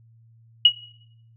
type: tone with exponential decay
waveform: sine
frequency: 2905 Hz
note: F#7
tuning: 32 cents flat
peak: -6 dBFS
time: 0.65-0.74 s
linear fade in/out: 5 ms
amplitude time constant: 19 ms
effects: noise-tail reverb RT60 0.7 s tail -17 dB re dry + added 114 Hz sine -51 dBFS peak until 1.36 s